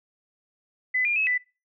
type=tone with pitch steps; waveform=sine; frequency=2010 / 2408 / 2577 / 1988 Hz; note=B6 / D7 / E7 / B6; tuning=+30 / +43 / -40 / +11 cents; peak=-21 dBFS; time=0.94-1.38 s; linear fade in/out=10 ms; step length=110 ms; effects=noise-tail reverb RT60 0.3 s tail -23 dB re dry